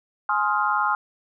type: chord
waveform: sine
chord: F minor seventh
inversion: first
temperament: just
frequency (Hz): 838.1 / 1047.7 / 1257.2 / 1396.9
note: Ab5 / C6 / Eb6 / F6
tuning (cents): +16 / +2 / +18 / 0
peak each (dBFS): -25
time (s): 0.29-0.95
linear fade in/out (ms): 2
effects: none